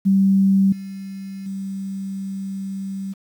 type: tone with level steps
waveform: sine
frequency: 194.2 Hz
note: G3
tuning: 16 cents flat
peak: -12 / -29 / -25 dBFS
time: 0.05-3.14 s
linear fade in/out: 20 ms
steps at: 0.72 / 1.46 s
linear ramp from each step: 5 ms
effects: 8-bit